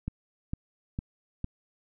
click train, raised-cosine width 5 ms, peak -19 dBFS, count 4, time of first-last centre 0.08-1.444 s, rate 2.2 Hz, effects none

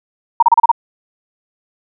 sine tone bursts, 932.3 Hz, A#5, in tune, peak -4 dBFS, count 6, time 0.4-0.716 s, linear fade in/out 5 ms, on 26 ms, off 32 ms, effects none

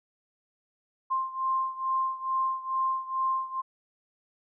sine beating tone pair, 1052 / 1054.3 Hz, C6 / C6, +9 / +13 cents, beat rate 2.3 Hz, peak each -28 / -31 dBFS, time 1.1-3.62 s, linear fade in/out 20 ms, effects none

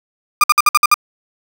35% pulse tone bursts, 1209 Hz, D6, 50 cents sharp, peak -5 dBFS, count 7, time 0.41-0.942 s, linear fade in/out 2 ms, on 28 ms, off 56 ms, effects none

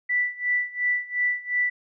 sine tone with tremolo, 1972 Hz, B6, 3 cents flat, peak -19 dBFS, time 0.09-1.7 s, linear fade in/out 10 ms, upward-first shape sine, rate 2.8 Hz, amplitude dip 90%, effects none

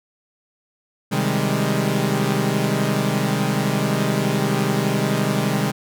sawtooth chord, Ab major seventh, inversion first, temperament equal, 130.81 / 155.56 / 196 / 207.7 Hz, C3 / Eb3 / G3 / Ab3, 0 / 0 / 0 / 0 cents, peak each -20 dBFS, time 1.11-5.72 s, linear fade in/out 20 ms, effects none

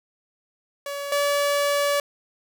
sawtooth tone pair in turn, 567 / 573.3 Hz, C#5 / D5, +39 / -42 cents, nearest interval unison, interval 19 cents, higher second, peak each -25 / -16 dBFS, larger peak second, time 0.86-1.12 / 1.12-2 s, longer second, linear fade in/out 2 ms, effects none

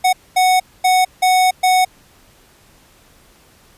square tone bursts at uneven times, 740 Hz, F#5, in tune, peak -11 dBFS, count 5, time 0.04-0.13 / 0.36-0.6 / 0.84-1.05 / 1.22-1.51 / 1.63-1.85 s, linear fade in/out 10 ms, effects pink hiss -50 dBFS RMS until 3.77 s + resampled to 32000 Hz

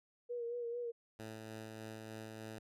sine tone with vibrato, 475.7 Hz, A#4, 35 cents sharp, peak -38 dBFS, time 0.29-0.92 s, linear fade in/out 20 ms, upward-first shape sine, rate 4.5 Hz, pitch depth 36 cents each way
10% pulse tone with tremolo, 110 Hz, A2, in tune, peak -37 dBFS, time 1.19-2.59 s, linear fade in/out 5 ms, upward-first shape sine, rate 3.3 Hz, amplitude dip 25%
effects resampled to 32000 Hz

